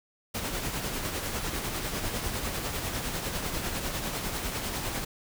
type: noise with tremolo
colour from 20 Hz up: pink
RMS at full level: -31 dBFS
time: 0.34-5.05 s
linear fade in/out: 10 ms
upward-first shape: sine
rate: 10 Hz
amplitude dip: 40%
effects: none